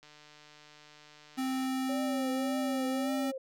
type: click train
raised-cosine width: 0.2 ms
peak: -37 dBFS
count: 246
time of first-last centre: 0.03-1.663 s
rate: 150 Hz
type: tone with pitch glide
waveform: square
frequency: 261.6 to 265.7 Hz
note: C4 to C4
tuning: 0 to +27 cents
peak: -31 dBFS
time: 1.37-3.32 s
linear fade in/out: 20 ms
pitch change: +27 cents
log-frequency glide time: 3.04-3.09 s
type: tone with vibrato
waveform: sine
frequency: 554.4 Hz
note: C#5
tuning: in tune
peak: -36 dBFS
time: 1.89-3.38 s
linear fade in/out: 5 ms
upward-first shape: triangle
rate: 1.8 Hz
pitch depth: 150 cents each way
effects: none